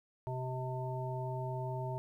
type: harmonic tone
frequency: 128.4 Hz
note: C3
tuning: 32 cents flat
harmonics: 1 / 3 / 5 / 7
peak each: -37 / -44 / -43 / -43 dBFS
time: 0.27-1.98 s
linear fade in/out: 0 ms
effects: 12-bit